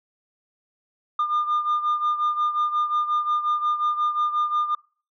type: beating tone pair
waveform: sine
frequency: 1207 / 1212.6 Hz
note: D6 / D#6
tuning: +47 / -45 cents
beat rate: 5.6 Hz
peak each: -20 / -25 dBFS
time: 1.19-4.75 s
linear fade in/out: 5 ms
effects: noise-tail reverb RT60 0.4 s tail -25 dB re dry + tanh soft clip ceiling -17 dBFS